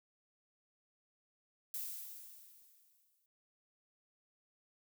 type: noise with exponential decay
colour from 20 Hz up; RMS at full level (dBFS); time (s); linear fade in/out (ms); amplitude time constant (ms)
violet; -40; 1.74-3.26; 1; 330
effects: noise-tail reverb RT60 0.1 s tail -26 dB re dry